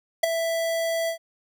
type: tone with ADSR envelope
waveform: square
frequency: 661 Hz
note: E5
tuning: 5 cents sharp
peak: -14 dBFS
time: 0.23-1.18 s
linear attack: 8 ms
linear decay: 10 ms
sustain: -10 dB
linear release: 97 ms
effects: none